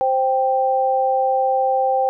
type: tone pair together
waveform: sine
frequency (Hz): 523.9 / 785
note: C5 / G5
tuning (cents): +2 / +2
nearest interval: perfect fifth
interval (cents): 700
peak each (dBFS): -19 / -17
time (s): 0.01-2.09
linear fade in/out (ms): 0
effects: none